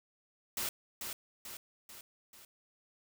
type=noise with echo; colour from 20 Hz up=white; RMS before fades=-36 dBFS; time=0.57-0.69 s; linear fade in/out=2 ms; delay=440 ms; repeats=4; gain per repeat=-5 dB; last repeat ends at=2.45 s; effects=none